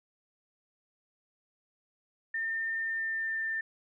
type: tone with pitch glide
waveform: sine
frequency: 1808 to 1791.4 Hz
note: A6 to A6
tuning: +47 to +31 cents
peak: -30 dBFS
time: 2.34-3.61 s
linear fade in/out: 5 ms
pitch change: -16 cents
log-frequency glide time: 2.81-3.39 s
effects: none